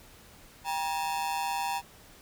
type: ring-modulated tone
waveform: 45% pulse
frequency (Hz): 874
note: A5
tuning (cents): -12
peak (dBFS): -26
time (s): 0.64-1.82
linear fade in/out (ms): 50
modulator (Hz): 79.4
effects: pink hiss -54 dBFS RMS until 2.21 s